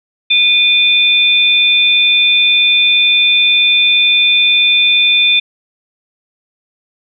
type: tone pair together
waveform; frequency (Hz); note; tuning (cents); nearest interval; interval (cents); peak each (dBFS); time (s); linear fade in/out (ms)
sine; 2457 / 3551; D#7 / A7; -22 / +15; tritone; 637; -10; 0.3-5.4; 10
effects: none